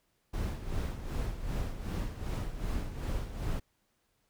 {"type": "noise with tremolo", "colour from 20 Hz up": "brown", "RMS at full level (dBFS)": -32, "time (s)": [0.33, 3.6], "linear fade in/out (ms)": 10, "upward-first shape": "sine", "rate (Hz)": 2.6, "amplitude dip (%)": 65, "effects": ["pink hiss -75 dBFS RMS until 4.29 s"]}